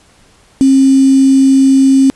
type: tone with quantisation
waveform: sine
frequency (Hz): 268.6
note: C4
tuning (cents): +46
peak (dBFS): -4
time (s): 0.61-2.1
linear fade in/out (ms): 0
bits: 4
effects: pink hiss -47 dBFS RMS until 2.15 s + resampled to 24000 Hz